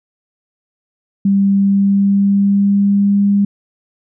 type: tone with pitch glide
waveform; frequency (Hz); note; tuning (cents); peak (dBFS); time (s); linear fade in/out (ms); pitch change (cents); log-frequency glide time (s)
sine; 197.5 to 201.1; G3 to G3; +13 to +44; -9; 1.25-3.45; 5; +31; 1.56-3.19
effects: none